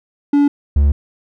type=tone pair in turn; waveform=triangle; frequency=287 / 71.52 Hz; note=D4 / D2; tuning=-40 / -45 cents; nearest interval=2 octaves; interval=2405 cents; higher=first; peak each=-7 dBFS; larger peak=neither; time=0.33-0.48 / 0.76-0.92 s; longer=second; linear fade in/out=5 ms; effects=none